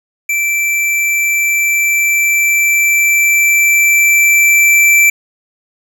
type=tone with level ramp; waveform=square; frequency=2336 Hz; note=D7; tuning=10 cents flat; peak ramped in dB=-13 to -6 dBFS; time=0.29-5.1 s; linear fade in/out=5 ms; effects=8-bit